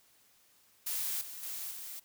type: noise with level steps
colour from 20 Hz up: blue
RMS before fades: -35 / -45 / -40 / -44 dBFS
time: 0.86-2 s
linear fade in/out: 10 ms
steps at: 1.21 / 1.43 / 1.71 s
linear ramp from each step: 2 ms
effects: white hiss -66 dBFS RMS until 2.04 s